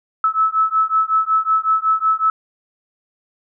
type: beating tone pair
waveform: sine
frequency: 1300 / 1305.4 Hz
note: E6 / E6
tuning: -24 / -17 cents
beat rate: 5.4 Hz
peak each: -17 dBFS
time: 0.24-2.3 s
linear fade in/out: 2 ms
effects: none